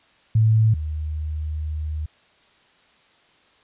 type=tone pair in turn; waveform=sine; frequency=110.3 / 76.83 Hz; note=A2 / D#2; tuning=+5 / -21 cents; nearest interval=tritone; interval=626 cents; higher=first; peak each=-13 / -24 dBFS; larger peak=first; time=0.35-0.74 / 0.74-2.06 s; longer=second; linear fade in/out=5 ms; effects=white hiss -57 dBFS RMS until 3.63 s + resampled to 8000 Hz

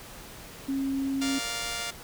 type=tone; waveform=sine; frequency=271.6 Hz; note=C#4; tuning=35 cents flat; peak=-26 dBFS; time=0.68-1.39 s; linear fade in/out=10 ms
type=chord; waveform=5% pulse; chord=Bb major; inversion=none; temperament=just; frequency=466.2 / 582.7 / 699.2 Hz; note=Bb4 / D5 / F5; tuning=0 / -14 / +2 cents; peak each=-28 / -28 / -22 dBFS; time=1.21-1.91 s; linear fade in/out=10 ms
effects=pink hiss -45 dBFS RMS until 2.03 s

